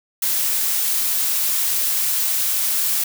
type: noise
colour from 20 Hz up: blue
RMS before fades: -20 dBFS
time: 0.22-3.04 s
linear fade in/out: 5 ms
effects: none